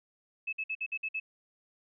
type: tone bursts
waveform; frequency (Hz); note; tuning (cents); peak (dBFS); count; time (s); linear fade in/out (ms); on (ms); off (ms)
sine; 2600; E7; -24; -31; 7; 0.47-1.2; 10; 58; 54
effects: none